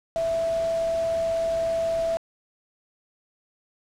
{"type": "tone in noise", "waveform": "sine", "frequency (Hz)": 661, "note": "E5", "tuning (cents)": 5, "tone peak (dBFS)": -22, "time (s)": [0.16, 2.17], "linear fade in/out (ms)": 0, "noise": "pink", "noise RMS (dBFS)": -40, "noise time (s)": [0.16, 2.17], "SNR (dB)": 15, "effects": ["low-pass 8000 Hz 12 dB/octave"]}